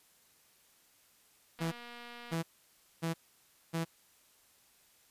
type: click train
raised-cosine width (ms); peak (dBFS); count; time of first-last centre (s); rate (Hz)
0.3; -33; 182; 1.59-2.347; 239
type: tone bursts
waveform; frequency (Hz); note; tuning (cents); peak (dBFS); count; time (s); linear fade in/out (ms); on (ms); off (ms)
sawtooth; 164.81; E3; 0; -28; 4; 1.6-3.85; 20; 120; 590
effects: white hiss -66 dBFS RMS until 5.1 s + resampled to 32000 Hz